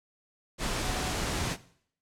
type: tone in noise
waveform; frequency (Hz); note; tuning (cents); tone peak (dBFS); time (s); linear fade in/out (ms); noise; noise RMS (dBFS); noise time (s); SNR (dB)
sine; 740; F#5; 0; -39; 0.83-1.13; 50; pink; -31; 0.58-1.57; -11
effects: noise-tail reverb RT60 0.6 s tail -17 dB re dry + low-pass 9000 Hz 12 dB/octave